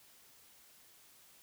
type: silence
effects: white hiss -62 dBFS RMS until 1.42 s